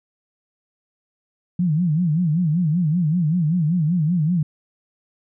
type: tone with vibrato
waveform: sine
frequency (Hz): 164.81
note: E3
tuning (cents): 0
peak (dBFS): -16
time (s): 1.59-4.43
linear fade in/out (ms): 5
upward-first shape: sine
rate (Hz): 5.2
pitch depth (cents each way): 180
effects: none